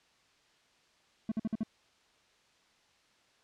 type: tone bursts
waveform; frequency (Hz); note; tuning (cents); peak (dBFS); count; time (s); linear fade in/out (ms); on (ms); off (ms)
triangle; 220; A3; 0; -27; 5; 1.29-1.633; 2; 27; 52
effects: white hiss -67 dBFS RMS until 3.43 s + low-pass 5000 Hz 12 dB/octave